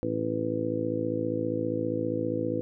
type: harmonic tone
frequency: 55 Hz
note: A1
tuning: in tune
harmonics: 2 / 3 / 4 / 5 / 6 / 7 / 8 / 9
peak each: -36 / -39 / -39 / -33 / -32 / -42 / -40 / -31 dBFS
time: 0.03-2.61 s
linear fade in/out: 0 ms
effects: none